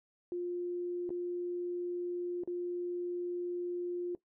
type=tone with dropouts; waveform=sine; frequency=352.7 Hz; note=F4; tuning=17 cents sharp; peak=-33 dBFS; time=0.32-4.15 s; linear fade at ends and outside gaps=1 ms; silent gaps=1.093-1.104 / 2.436-2.475 s; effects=noise-tail reverb RT60 0.1 s tail -17 dB re dry